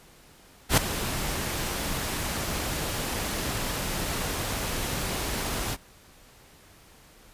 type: noise with ADSR envelope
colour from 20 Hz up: pink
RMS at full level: -17 dBFS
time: 0.69-5.77 s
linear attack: 86 ms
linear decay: 4 ms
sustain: -13 dB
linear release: 43 ms
effects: pink hiss -54 dBFS RMS until 7.33 s + resampled to 32000 Hz